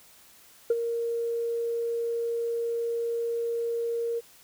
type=tone with ADSR envelope; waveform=sine; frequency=466.2 Hz; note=A#4; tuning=in tune; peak=-16 dBFS; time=0.7-4.21 s; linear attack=5 ms; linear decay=33 ms; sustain=-10 dB; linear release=30 ms; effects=tanh soft clip ceiling -16 dBFS + white hiss -55 dBFS RMS until 4.43 s